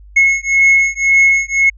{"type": "beating tone pair", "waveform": "triangle", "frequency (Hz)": [2177, 2178.9], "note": ["C#7", "C#7"], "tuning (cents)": [-32, -30], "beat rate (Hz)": 1.9, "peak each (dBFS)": -10, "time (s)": [0.16, 1.7], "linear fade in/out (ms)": 10, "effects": ["added 50 Hz sine -36 dBFS peak until 1.77 s", "resampled to 22050 Hz"]}